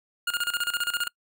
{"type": "tone with tremolo", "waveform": "25% pulse", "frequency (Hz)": 1420, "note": "F6", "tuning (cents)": 28, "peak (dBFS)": -20, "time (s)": [0.27, 1.08], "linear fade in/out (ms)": 5, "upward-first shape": "square", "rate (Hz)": 15, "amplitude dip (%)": 80, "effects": ["noise-tail reverb RT60 0.1 s tail -26 dB re dry"]}